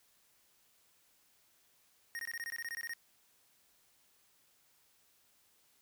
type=tone bursts; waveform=square; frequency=1860 Hz; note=A#6; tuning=4 cents flat; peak=-39 dBFS; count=13; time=2.15-2.935 s; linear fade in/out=0 ms; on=41 ms; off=21 ms; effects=white hiss -70 dBFS RMS until 5.81 s